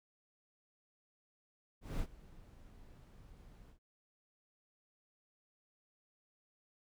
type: noise with ADSR envelope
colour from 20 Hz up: brown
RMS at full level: -36 dBFS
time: 1.81-3.79 s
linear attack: 190 ms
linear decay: 66 ms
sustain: -21 dB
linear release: 95 ms
effects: none